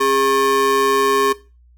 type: ring-modulated tone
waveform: square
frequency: 338.9 Hz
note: E4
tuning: 48 cents sharp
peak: -12 dBFS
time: 0-1.33 s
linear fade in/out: 10 ms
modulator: 747 Hz
effects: noise-tail reverb RT60 0.3 s tail -18 dB re dry + added 60 Hz sine -47 dBFS peak until 1.77 s